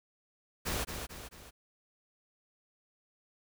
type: noise with echo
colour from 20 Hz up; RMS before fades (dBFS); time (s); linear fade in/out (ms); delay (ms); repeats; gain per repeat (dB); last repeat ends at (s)
pink; -34; 0.65-0.85; 20; 220; 3; -6; 1.51
effects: none